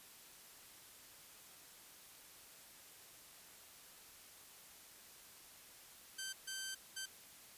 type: tone bursts at uneven times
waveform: 10% pulse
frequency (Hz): 1552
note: G6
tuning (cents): -18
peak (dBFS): -34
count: 3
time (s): 6.18-6.33 / 6.47-6.75 / 6.96-7.06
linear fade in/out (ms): 10
effects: white hiss -59 dBFS RMS until 7.57 s + resampled to 32000 Hz